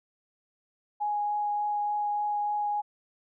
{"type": "tone with vibrato", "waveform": "sine", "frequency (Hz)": 830.6, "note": "G#5", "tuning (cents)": 0, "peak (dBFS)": -26, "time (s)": [1, 2.82], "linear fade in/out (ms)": 20, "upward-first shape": "triangle", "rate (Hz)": 3.4, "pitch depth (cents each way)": 9, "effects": []}